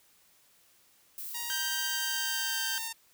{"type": "noise", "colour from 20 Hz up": "violet", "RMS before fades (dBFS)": -40, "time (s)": [1.18, 2.88], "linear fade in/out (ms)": 0}
{"type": "tone with pitch glide", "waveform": "5% pulse", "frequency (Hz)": [944, 911.8], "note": ["A#5", "A#5"], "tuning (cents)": [22, -39], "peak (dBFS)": -24, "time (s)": [1.34, 2.93], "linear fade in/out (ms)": 10, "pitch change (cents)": -61, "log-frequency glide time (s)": [1.87, 2.66]}
{"type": "tone", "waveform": "15% pulse", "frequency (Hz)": 1568, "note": "G6", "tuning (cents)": 0, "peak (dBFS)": -25, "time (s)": [1.5, 2.78], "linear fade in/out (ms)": 0}
{"effects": ["white hiss -64 dBFS RMS until 3.13 s"]}